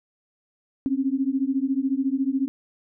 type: beating tone pair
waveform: sine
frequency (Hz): 262 / 276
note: C4 / C#4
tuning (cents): +2 / -7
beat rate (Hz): 14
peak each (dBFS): -24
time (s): 0.86-2.48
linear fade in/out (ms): 0
effects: none